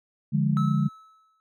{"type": "chord", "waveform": "sine", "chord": "D diminished", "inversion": "none", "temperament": "equal", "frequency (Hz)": [146.83, 174.61, 207.7], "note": ["D3", "F3", "Ab3"], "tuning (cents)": [0, 0, 0], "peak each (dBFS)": [-23, -27, -25], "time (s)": [0.32, 0.89], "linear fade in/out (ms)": 20}
{"type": "tone with exponential decay", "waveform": "triangle", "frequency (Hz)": 1300, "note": "E6", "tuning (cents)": -24, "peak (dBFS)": -26, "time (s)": [0.57, 1.4], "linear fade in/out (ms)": 0, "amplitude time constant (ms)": 180}
{"effects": []}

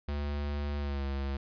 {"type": "tone with pitch glide", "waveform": "square", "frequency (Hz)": [72.4, 68.81], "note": ["D2", "C#2"], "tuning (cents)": [-24, -12], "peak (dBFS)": -32, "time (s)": [0.08, 1.37], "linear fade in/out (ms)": 5, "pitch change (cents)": -88, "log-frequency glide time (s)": [0.78, 1.05], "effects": ["resampled to 11025 Hz", "12-bit"]}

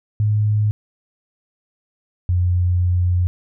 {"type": "tone pair in turn", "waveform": "sine", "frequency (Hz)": [105.8, 89.21], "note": ["G#2", "F2"], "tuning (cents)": [33, 37], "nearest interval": "minor third", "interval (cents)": 296, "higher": "first", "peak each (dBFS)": -14, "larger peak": "neither", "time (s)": [[0.2, 0.71], [2.29, 3.27]], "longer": "second", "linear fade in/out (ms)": 0, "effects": []}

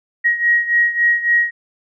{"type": "beating tone pair", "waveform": "sine", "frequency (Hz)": [1891, 1894.6], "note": ["A#6", "A#6"], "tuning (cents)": [24, 28], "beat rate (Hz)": 3.6, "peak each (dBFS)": [-14, -18], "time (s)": [0.24, 1.51], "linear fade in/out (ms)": 20, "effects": []}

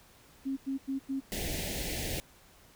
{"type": "tone bursts", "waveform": "sine", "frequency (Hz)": 270, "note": "C#4", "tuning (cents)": -45, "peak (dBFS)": -30, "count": 4, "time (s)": [0.45, 1.206], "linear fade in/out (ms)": 20, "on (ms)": 120, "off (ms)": 92}
{"type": "band-stop noise", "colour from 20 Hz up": "pink", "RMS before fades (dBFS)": -35, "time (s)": [1.32, 2.2], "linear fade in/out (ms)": 0, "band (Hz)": [780, 1800], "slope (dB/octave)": 48}
{"effects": ["pink hiss -59 dBFS RMS until 2.75 s"]}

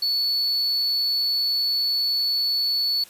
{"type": "tone", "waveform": "triangle", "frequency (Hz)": 4435, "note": "C#8", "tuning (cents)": 0, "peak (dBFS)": -19, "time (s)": [0.02, 3.04], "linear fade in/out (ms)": 5, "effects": ["white hiss -48 dBFS RMS until 3.09 s", "resampled to 32000 Hz"]}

